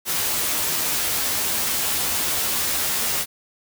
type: noise with comb filter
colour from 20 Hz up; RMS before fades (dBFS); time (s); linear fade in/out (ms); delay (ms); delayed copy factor
white; -23; 0.05-3.26; 50; 13; +0.65
effects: none